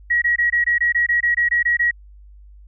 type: tone bursts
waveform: sine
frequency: 1908 Hz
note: A#6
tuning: 40 cents sharp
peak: -14 dBFS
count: 13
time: 0.1-1.912 s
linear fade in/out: 10 ms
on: 120 ms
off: 21 ms
effects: added 50 Hz sine -41 dBFS peak until 2.67 s